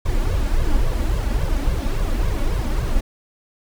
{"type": "noise with flanger", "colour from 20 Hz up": "brown", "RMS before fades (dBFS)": -19, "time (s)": [0.05, 3.01], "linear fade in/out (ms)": 10, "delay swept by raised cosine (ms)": [1.8, 3.6], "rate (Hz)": 3.6, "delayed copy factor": 0.8, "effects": []}